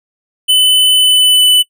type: tone with pitch glide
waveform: square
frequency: 3015 to 2991 Hz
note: F#7 to F#7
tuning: +32 to +18 cents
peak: -6 dBFS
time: 0.48-1.63 s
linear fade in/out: 20 ms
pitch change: -14 cents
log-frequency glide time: 0.94-1.51 s
effects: noise-tail reverb RT60 0.1 s tail -21 dB re dry